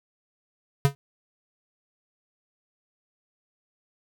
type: tone with exponential decay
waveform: square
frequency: 139.9 Hz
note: C#3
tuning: 16 cents sharp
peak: -13 dBFS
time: 0.85-0.95 s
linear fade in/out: 0 ms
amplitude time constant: 20 ms
effects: none